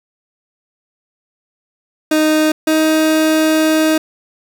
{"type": "tone pair in turn", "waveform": "30% pulse", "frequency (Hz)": [310, 314.1], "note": ["D#4", "D#4"], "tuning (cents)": [-6, 16], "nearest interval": "unison", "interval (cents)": 22, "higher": "second", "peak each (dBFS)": -8, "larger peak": "neither", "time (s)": [[2.11, 2.52], [2.67, 3.98]], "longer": "second", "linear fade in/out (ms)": 5, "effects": []}